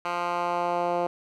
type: tone with band-pass filter sweep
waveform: 10% pulse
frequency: 174.61 Hz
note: F3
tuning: in tune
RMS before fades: -27 dBFS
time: 0.05-1.07 s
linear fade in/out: 2 ms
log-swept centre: 1400 to 580 Hz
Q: 1.3
effects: none